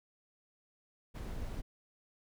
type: noise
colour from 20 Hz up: brown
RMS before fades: -40 dBFS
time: 1.14-1.62 s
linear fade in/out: 20 ms
effects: none